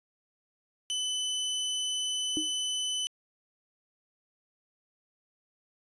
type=tone; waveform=sawtooth; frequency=3013 Hz; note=F#7; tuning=31 cents sharp; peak=-26 dBFS; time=0.9-3.07 s; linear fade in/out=0 ms
type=tone with exponential decay; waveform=sine; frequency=311.7 Hz; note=D#4; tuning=3 cents sharp; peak=-26 dBFS; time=2.37-2.53 s; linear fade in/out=0 ms; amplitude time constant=33 ms
effects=resampled to 22050 Hz